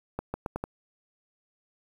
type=accelerating click train; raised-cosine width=1 ms; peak=-17 dBFS; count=5; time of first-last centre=0.19-0.64 s; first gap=150 ms; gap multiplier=0.81; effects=8-bit